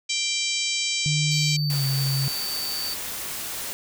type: harmonic tone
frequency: 784 Hz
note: G5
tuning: in tune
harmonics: 3 / 4 / 5 / 6 / 7 / 8 / 9 / 10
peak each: -29 / -30 / -31 / -32 / -32 / -33 / -34 / -34 dBFS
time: 0.09-1.57 s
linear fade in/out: 10 ms
type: tone with pitch glide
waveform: sine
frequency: 149.9 to 135.88 Hz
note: D3 to C#3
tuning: +36 to -34 cents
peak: -22 dBFS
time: 1.06-2.28 s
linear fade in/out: 0 ms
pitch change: -170 cents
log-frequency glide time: 1.64-1.84 s
type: tone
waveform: triangle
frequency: 4573 Hz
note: D8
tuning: 47 cents flat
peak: -27 dBFS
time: 1.31-2.94 s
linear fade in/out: 5 ms
type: noise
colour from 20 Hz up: white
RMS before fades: -32 dBFS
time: 1.7-3.73 s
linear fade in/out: 0 ms
effects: none